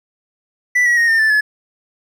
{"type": "tone with pitch steps", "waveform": "triangle", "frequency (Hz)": [1975.5, 1919.3, 1864.6, 1811.5, 1760, 1709.9], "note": ["B6", "B6", "A#6", "A6", "A6", "A6"], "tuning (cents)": [0, -50, 0, 50, 0, -50], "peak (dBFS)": -9, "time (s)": [0.75, 1.41], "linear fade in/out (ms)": 10, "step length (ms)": 110, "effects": []}